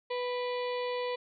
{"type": "harmonic tone with a mistuned harmonic", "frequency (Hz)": 493.9, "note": "B4", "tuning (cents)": 0, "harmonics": [1, 2, 4, 5, 6, 7, 8, 9], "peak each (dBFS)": [-32, -38, -44, -46, -48, -49, -50, -51], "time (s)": [0.1, 1.16], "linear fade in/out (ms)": 10, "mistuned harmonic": 5, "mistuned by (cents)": -37, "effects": []}